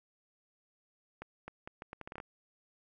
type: accelerating click train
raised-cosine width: 0.5 ms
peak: -28 dBFS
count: 11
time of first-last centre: 1.22-2.201 s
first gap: 260 ms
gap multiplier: 0.75
effects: none